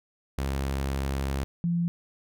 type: tone pair in turn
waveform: sawtooth / sine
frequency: 68 / 171.35 Hz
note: C#2 / F3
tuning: -33 / -33 cents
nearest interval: octave + major third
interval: 1600 cents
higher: second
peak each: -23 dBFS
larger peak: neither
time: 0.38-1.44 / 1.64-1.88 s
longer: first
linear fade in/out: 0 ms
effects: none